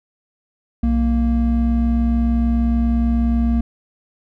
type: tone pair together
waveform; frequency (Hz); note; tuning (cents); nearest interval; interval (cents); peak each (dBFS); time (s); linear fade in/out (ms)
triangle; 61.74 / 232; B1 / A#3; 0 / -8; octave + major seventh; 2292; -15; 0.83-3.61; 5
effects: none